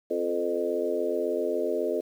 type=harmonic tone with a mistuned harmonic; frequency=87.31 Hz; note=F2; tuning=in tune; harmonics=3 / 4 / 5 / 6 / 7; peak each=-36 / -31 / -29 / -33 / -31 dBFS; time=0.1-2.01 s; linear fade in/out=10 ms; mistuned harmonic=6; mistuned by=-37 cents; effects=9-bit